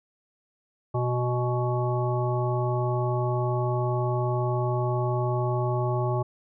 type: harmonic tone with a mistuned harmonic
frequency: 123.47 Hz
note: B2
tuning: in tune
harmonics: 1 / 3 / 5 / 7 / 9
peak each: -25 / -30 / -32 / -33 / -35 dBFS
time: 0.94-6.23 s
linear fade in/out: 10 ms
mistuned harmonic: 7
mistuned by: -29 cents
effects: none